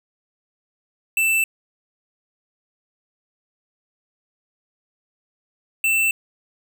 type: tone pair in turn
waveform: square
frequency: 2658 / 2670 Hz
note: E7 / E7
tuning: +14 / +22 cents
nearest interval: unison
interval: 8 cents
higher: second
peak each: -17 dBFS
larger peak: neither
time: 1.17-1.44 / 5.84-6.11 s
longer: neither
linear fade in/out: 2 ms
effects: none